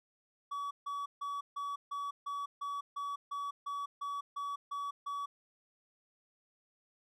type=tone bursts; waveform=triangle; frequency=1137 Hz; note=C#6; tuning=44 cents sharp; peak=-34 dBFS; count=14; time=0.51-5.26 s; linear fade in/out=10 ms; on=200 ms; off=150 ms; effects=none